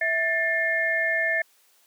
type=tone cluster; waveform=sine; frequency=655 / 1772 / 2135 Hz; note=E5 / A6 / C7; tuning=-11 / +12 / +34 cents; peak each=-28 / -23 / -28 dBFS; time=0.01-1.42 s; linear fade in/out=5 ms; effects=white hiss -61 dBFS RMS until 1.86 s + high-pass 400 Hz 12 dB/octave